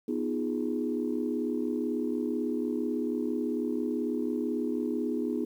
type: chord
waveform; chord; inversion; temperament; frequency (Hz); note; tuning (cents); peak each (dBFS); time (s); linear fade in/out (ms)
sine; F half-diminished seventh; second; equal; 246.9 / 311.1 / 349.2 / 415.3; Cb4 / Eb4 / F4 / Ab4; 0 / 0 / 0 / 0; -31 / -32 / -36 / -34; 0.08-5.45; 5
effects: tanh soft clip ceiling -18 dBFS + 10-bit